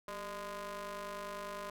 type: ring-modulated tone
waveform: sawtooth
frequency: 210 Hz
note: G#3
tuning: 19 cents sharp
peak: -34 dBFS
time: 0.08-1.7 s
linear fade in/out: 2 ms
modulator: 815 Hz
effects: none